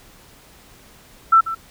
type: tone with echo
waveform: sine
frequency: 1333 Hz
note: E6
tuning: 19 cents sharp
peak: -8 dBFS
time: 1.32-1.41 s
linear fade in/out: 10 ms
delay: 140 ms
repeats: 1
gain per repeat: -14 dB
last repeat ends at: 1.55 s
effects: pink hiss -48 dBFS RMS until 1.7 s